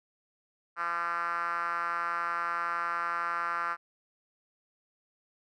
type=tone with band-pass filter; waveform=5% pulse; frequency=170.8 Hz; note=F3; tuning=38 cents flat; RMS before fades=-32 dBFS; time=0.76-3.77 s; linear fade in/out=50 ms; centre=1300 Hz; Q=4.5; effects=none